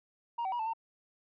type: tone with pitch steps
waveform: sine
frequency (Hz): 940 / 763 / 961 / 882 / 907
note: A#5 / G5 / B5 / A5 / A#5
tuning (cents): +14 / -47 / -48 / +4 / -48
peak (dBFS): -29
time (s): 0.38-0.735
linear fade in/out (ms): 10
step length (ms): 71
effects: tanh soft clip ceiling -30 dBFS